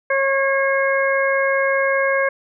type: harmonic tone with a mistuned harmonic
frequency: 545 Hz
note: C#5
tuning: 29 cents flat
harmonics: 1 / 2 / 3 / 4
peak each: -18 / -24 / -21 / -24 dBFS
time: 0.1-2.29 s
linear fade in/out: 5 ms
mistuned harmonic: 4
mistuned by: -21 cents
effects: none